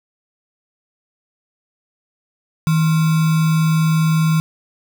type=tone with sample-and-hold; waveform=sine; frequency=160.1 Hz; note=D#3; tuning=50 cents sharp; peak=-12 dBFS; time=2.67-4.4 s; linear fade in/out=0 ms; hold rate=1225 Hz; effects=none